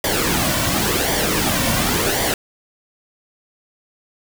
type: noise with flanger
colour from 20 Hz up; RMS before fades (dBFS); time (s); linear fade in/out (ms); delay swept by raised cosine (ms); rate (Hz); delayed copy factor
pink; -19; 0.04-2.34; 2; 0.75 to 2.45; 0.92; -0.6
effects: none